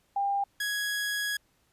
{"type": "tone pair in turn", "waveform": ["sine", "sawtooth"], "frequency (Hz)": [799, 1666.3], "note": ["G5", "G#6"], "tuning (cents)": [33, 5], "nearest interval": "octave + minor second", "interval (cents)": 1272, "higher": "second", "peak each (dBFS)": -25, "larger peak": "neither", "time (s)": [[0.16, 0.44], [0.6, 1.37]], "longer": "second", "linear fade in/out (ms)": 5, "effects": ["pink hiss -69 dBFS RMS until 1.72 s", "resampled to 32000 Hz"]}